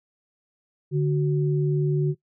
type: tone pair together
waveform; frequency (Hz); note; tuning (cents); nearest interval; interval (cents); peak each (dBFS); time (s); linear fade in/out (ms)
sine; 146.83 / 370; D3 / F#4; 0 / 0; octave + major third; 1600; -20 / -26; 0.91-2.15; 50
effects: noise-tail reverb RT60 0.1 s tail -19 dB re dry